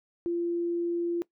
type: tone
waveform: sine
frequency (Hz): 343.5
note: F4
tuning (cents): -29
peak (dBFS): -26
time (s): 0.26-1.22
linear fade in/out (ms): 0
effects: noise-tail reverb RT60 0.1 s tail -20 dB re dry